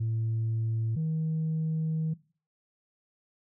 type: tone pair in turn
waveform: sine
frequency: 112.5 / 158.83 Hz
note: A2 / D#3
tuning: +39 / +36 cents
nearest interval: tritone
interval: 597 cents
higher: second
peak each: -25 dBFS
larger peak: neither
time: 0-0.96 / 0.96-2.14 s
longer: second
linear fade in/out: 10 ms
effects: noise-tail reverb RT60 0.4 s tail -20 dB re dry + tanh soft clip ceiling -24 dBFS